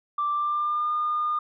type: tone with pitch glide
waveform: sine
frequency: 1174.7 to 1215.4 Hz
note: D6 to D#6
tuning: 0 to -41 cents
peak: -22 dBFS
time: 0.18-1.39 s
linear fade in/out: 5 ms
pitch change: +59 cents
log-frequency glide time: 0.31-0.93 s
effects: tanh soft clip ceiling -18 dBFS